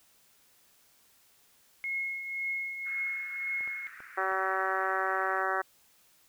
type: tone with tremolo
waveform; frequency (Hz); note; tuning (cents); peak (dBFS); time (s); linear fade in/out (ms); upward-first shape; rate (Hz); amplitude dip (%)
sine; 2166; C#7; -41; -29; 1.84-3.87; 0; triangle; 1.9; 60
type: band-pass noise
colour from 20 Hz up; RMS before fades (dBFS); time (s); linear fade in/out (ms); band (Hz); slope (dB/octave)
pink; -49; 2.85-5.43; 20; 1400 to 2100; 48
type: clicks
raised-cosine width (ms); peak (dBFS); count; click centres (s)
0.5; -34; 4; 3.608 / 3.676 / 4.004 / 4.32
type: harmonic tone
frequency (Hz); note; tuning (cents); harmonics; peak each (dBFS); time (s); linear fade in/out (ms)
190; F#3; +46; 2 / 3 / 4 / 5 / 6 / 7 / 8 / 9 / 10; -37 / -38 / -34 / -40 / -35 / -35 / -35 / -38 / -39; 4.17-5.62; 10
effects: white hiss -64 dBFS RMS until 6.28 s